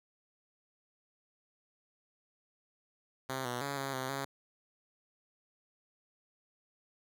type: tone with pitch steps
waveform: 5% pulse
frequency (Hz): 132.1 / 122.6 / 140.4 / 136.7 / 130.5 / 137.4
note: C3 / B2 / C#3 / C#3 / C3 / C#3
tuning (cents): +17 / -12 / +22 / -24 / -4 / -15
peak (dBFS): -24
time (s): 3.29-4.25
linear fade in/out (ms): 5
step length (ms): 160
effects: none